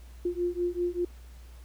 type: beating tone pair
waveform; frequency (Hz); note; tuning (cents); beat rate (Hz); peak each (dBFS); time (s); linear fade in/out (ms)
sine; 349.2 / 354.3; F4 / F4; 0 / +25; 5.1; -30; 0.25-1.05; 5
effects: added 60 Hz sine -45 dBFS peak until 1.64 s + pink hiss -59 dBFS RMS until 1.64 s